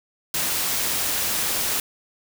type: noise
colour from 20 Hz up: white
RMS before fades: -24 dBFS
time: 0.34-1.8 s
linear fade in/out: 2 ms
effects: none